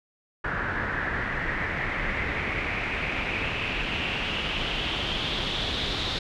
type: noise with low-pass filter sweep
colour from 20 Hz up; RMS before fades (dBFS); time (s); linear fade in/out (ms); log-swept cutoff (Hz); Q
pink; -29; 0.44-6.19; 5; 1600 to 3800; 4.7
effects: none